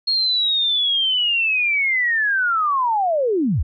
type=linear sweep; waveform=sine; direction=down; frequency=4300 to 49.23 Hz; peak=-16 dBFS; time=0.07-3.63 s; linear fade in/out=10 ms; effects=none